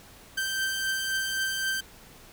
sawtooth beating tone pair, 1557 / 1560.8 Hz, G6 / G6, -12 / -8 cents, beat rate 3.8 Hz, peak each -33 / -24 dBFS, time 0.37-1.81 s, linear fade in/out 10 ms, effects pink hiss -51 dBFS RMS until 2.32 s

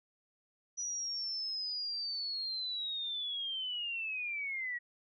sine linear sweep, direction down, 5890 to 1900 Hz, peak -35 dBFS, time 0.77-4.79 s, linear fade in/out 20 ms, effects none

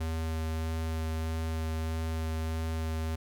square tone with vibrato, 80.4 Hz, E2, 43 cents flat, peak -31 dBFS, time 0-3.16 s, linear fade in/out 10 ms, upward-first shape sine, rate 1.6 Hz, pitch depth 9 cents each way, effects none

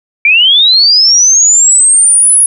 sine linear sweep, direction up, 2300 to 10548 Hz, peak -3 dBFS, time 0.25-2.46 s, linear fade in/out 2 ms, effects none

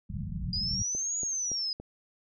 white low-pass noise, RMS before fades -35 dBFS, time 0.09-0.83 s, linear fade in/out 10 ms, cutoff 210 Hz, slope 96 dB/octave
sine linear two-way sweep, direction up then down, 4840 to 6840 to 4976 Hz, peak -29 dBFS, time 0.53-1.73 s, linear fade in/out 2 ms, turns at 1.18 s
click train, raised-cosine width 2 ms, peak -28 dBFS, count 4, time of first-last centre 0.95-1.8 s, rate 3.53 Hz
effects none

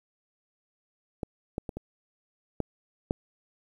clicks, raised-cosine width 2 ms, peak -18 / -17 / -21 / -22 / -14 / -12 dBFS, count 6, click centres 1.232 / 1.581 / 1.692 / 1.77 / 2.603 / 3.109 s, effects 9-bit

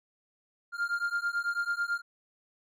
triangle beating tone pair, 1396.9 / 1406 Hz, F6 / F6, 0 / +11 cents, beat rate 9.1 Hz, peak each -30 dBFS, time 0.72-2.02 s, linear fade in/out 50 ms, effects none

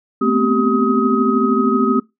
sine tone cluster, 219.9 / 245.7 / 258.7 / 388.8 / 1263 Hz, A3 / B3 / C4 / G4 / D#6, -1 / -9 / -19 / -14 / +26 cents, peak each -19 dBFS, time 0.21-2 s, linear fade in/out 10 ms, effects noise-tail reverb RT60 0.2 s tail -22 dB re dry

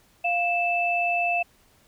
sine tone pair together, 698.5 / 2637 Hz, F5 / E7, 0 / 0 cents, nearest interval octave + major seventh, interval 2300 cents, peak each -24 / -24 dBFS, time 0.24-1.43 s, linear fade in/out 10 ms, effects pink hiss -60 dBFS RMS until 1.87 s

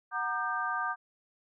sine tone cluster, 738 / 933 / 1204 / 1566 Hz, F#5 / A#5 / D6 / G6, -5 / +1 / +43 / -2 cents, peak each -38 / -37 / -33 / -34 dBFS, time 0.11-0.96 s, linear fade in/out 50 ms, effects none

